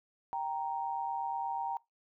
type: tone pair together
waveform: sine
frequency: 784 / 932.3 Hz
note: G5 / A#5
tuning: 0 / 0 cents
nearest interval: minor third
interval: 300 cents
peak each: -36 / -35 dBFS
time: 0.33-1.77 s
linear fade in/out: 0 ms
effects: noise-tail reverb RT60 0.2 s tail -22 dB re dry